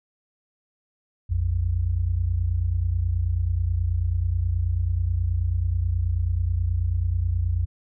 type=tone pair together; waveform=sine; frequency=58.8 / 88.1 Hz; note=A#1 / F2; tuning=+16 / +16 cents; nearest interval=perfect fifth; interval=700 cents; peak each=-25 / -22 dBFS; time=1.29-7.66 s; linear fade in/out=20 ms; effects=none